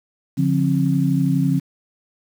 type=tone cluster; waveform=sine; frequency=144.2 / 176.3 / 266.5 Hz; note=D3 / F3 / C4; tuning=-31 / +17 / +32 cents; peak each=-19 / -20 / -20 dBFS; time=0.37-1.6 s; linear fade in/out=20 ms; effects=7-bit